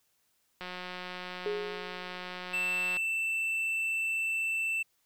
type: click train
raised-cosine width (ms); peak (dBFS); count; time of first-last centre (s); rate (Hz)
0.3; -24; 428; 0.61-2.969; 181
type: tone with exponential decay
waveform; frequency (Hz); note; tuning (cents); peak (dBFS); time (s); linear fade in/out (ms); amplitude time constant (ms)
sine; 415.3; G#4; 0; -28; 1.46-2.48; 1; 220
type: tone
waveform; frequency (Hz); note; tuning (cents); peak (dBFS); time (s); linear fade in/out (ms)
triangle; 2664; E7; +18; -27; 2.53-4.83; 10
effects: white hiss -73 dBFS RMS until 5.05 s